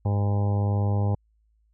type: harmonic tone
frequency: 101.6 Hz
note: G#2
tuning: 38 cents flat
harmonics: 1 / 2 / 3 / 4 / 5 / 6 / 7 / 8 / 9 / 10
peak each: -21 / -32 / -39 / -38 / -37 / -40 / -46 / -37 / -45 / -47 dBFS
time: 0.05-1.15 s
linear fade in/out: 5 ms
effects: added 54 Hz sine -62 dBFS peak until 1.73 s